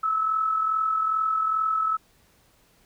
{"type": "tone with amplitude modulation", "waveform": "sine", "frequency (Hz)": 1300, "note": "E6", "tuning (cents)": -24, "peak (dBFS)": -19, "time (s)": [0.03, 1.97], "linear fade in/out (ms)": 10, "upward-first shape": "sine", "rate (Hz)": 42.4, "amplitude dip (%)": 50, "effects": ["pink hiss -61 dBFS RMS until 2.85 s"]}